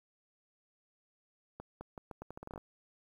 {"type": "accelerating click train", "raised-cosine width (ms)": 1, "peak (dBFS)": -30, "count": 13, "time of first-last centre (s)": [1.6, 2.578], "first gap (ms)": 210, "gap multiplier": 0.8, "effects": ["10-bit"]}